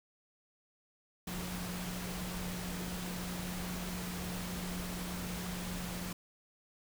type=tone in noise; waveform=sine; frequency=179.6 Hz; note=F3; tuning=49 cents sharp; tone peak=-40 dBFS; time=1.27-6.13 s; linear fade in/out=5 ms; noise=pink; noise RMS=-42 dBFS; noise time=1.27-6.13 s; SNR=-1 dB; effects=none